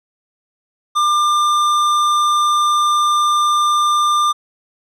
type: tone with tanh clipping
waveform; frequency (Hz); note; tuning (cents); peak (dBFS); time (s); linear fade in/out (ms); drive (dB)
sine; 1196; D6; +31; -14; 0.95-4.33; 20; 14
effects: none